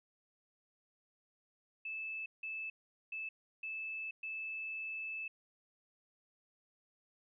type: tone bursts at uneven times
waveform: sine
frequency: 2622 Hz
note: E7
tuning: 10 cents flat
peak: -39 dBFS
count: 5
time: 1.85-2.26 / 2.43-2.7 / 3.12-3.29 / 3.63-4.11 / 4.23-5.28 s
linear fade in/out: 5 ms
effects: none